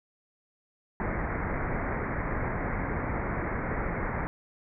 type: low-pass noise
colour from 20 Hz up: pink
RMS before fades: -31 dBFS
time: 1-4.27 s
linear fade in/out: 0 ms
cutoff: 2200 Hz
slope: 96 dB/octave
effects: none